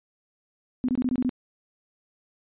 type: tone bursts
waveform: sine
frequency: 252.6 Hz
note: B3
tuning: 39 cents sharp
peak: -21 dBFS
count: 7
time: 0.84-1.293 s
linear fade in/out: 0 ms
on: 45 ms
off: 23 ms
effects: resampled to 8000 Hz